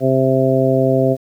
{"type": "harmonic tone", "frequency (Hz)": 132, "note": "C3", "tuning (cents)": 16, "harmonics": [1, 2, 3, 4, 5], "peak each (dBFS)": [-18, -18, -18, -18, -18], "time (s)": [0, 1.17], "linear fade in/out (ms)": 50, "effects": ["8-bit"]}